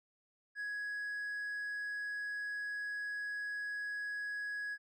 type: tone with hard clipping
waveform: sine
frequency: 1669 Hz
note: G#6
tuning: 8 cents sharp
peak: -38 dBFS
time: 0.55-4.78 s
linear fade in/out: 50 ms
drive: 2 dB
effects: none